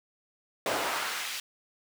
brown noise with high-pass filter sweep, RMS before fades -32 dBFS, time 0.66-1.4 s, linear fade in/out 2 ms, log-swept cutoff 520 to 3100 Hz, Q 0.89, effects none

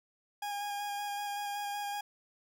40% pulse tone with vibrato, 817 Hz, G#5, 29 cents flat, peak -34 dBFS, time 0.42-2.01 s, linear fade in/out 5 ms, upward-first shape square, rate 5.3 Hz, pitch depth 12 cents each way, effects none

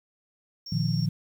sine tone, 5500 Hz, F8, 27 cents flat, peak -37 dBFS, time 0.66-1.06 s, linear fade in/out 5 ms
sine chord, Bb suspended fourth, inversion none, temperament equal with one note detuned, 116.54 / 152.45 / 174.61 Hz, Bb2 / Eb3 / F3, 0 / -35 / 0 cents, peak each -28 / -27 / -28 dBFS, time 0.72-1.09 s, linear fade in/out 5 ms
effects 9-bit

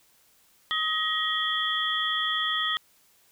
sine tone cluster, 1262 / 1892 / 3176 / 3393 Hz, D#6 / A#6 / G7 / G#7, +24 / +25 / +22 / +36 cents, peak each -30 dBFS, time 0.71-2.77 s, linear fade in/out 0 ms, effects white hiss -62 dBFS RMS until 3.31 s

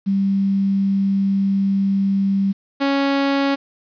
sine / sawtooth tone pair in turn, 196 / 277.2 Hz, G3 / C#4, 0 / 0 cents, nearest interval tritone, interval 600 cents, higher second, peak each -15 / -12 dBFS, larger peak second, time 0.06-2.53 / 2.8-3.56 s, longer first, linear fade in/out 20 ms, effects resampled to 11025 Hz + 8-bit

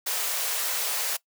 white high-pass noise, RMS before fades -28 dBFS, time 0.06-1.17 s, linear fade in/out 10 ms, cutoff 420 Hz, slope 96 dB/octave, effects noise-tail reverb RT60 0.1 s tail -20 dB re dry

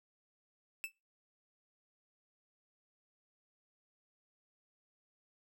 45% pulse tone with exponential decay, 2637 Hz, E7, in tune, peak -33 dBFS, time 0.84-0.92 s, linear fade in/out 0 ms, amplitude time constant 16 ms, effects noise-tail reverb RT60 0.3 s tail -26 dB re dry

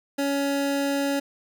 25% pulse tone, 280 Hz, C#4, 18 cents sharp, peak -19 dBFS, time 0.18-1.2 s, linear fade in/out 10 ms, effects none

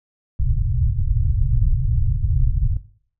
pink low-pass noise, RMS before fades -18 dBFS, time 0.39-2.77 s, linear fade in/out 5 ms, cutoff 140 Hz, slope 96 dB/octave, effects noise-tail reverb RT60 0.5 s tail -17 dB re dry

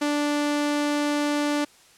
sawtooth tone, 293.1 Hz, D4, 3 cents flat, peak -18 dBFS, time 0.01-1.65 s, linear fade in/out 10 ms, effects white hiss -54 dBFS RMS until 1.97 s + low-pass 9000 Hz 12 dB/octave

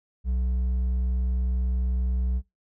sine tone with hard clipping, 62.2 Hz, B1, 13 cents sharp, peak -24 dBFS, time 0.24-2.42 s, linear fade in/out 50 ms, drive 4 dB, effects noise-tail reverb RT60 0.2 s tail -21 dB re dry

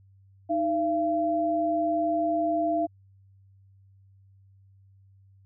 sine tone pair together, 311.1 / 679.7 Hz, D#4 / F5, 0 / -47 cents, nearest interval octave + major second, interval 1353 cents, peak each -28 / -24 dBFS, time 0.49-2.87 s, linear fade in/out 20 ms, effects added 97 Hz sine -54 dBFS peak until 5.45 s

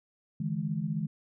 sine tone cluster, 147.3 / 162.9 / 210.3 Hz, D3 / E3 / G#3, +6 / -20 / +22 cents, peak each -35 / -32 / -34 dBFS, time 0.4-1.07 s, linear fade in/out 5 ms, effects none

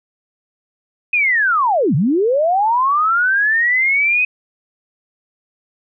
sine linear two-way sweep, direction down then up, 2533 to 123.47 to 2533 Hz, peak -12 dBFS, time 1.13-4.25 s, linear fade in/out 5 ms, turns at 1.95 s, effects none

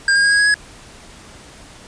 square tone with pitch steps, 1606 / 1620 / 1634.1 / 1648.3 / 1662.6 / 1677.1 Hz, G6 / G#6 / G#6 / G#6 / G#6 / G#6, +41 / -43 / -28 / -14 / +1 / +16 cents, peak -12 dBFS, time 0.08-0.542 s, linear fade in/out 2 ms, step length 77 ms, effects pink hiss -41 dBFS RMS until 1.87 s + resampled to 22050 Hz

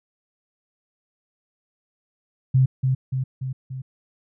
sine tone with echo, 130.81 Hz, C3, in tune, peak -13 dBFS, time 2.54-2.66 s, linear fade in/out 10 ms, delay 290 ms, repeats 4, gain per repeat -4 dB, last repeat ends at 3.82 s, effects none

